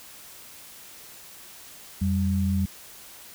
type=tone pair together; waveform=sine; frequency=87.31 / 193.47 Hz; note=F2 / G3; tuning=0 / -22 cents; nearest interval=octave + major second; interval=1378 cents; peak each=-24 dBFS; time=2.01-2.66 s; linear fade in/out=10 ms; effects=white hiss -46 dBFS RMS until 3.34 s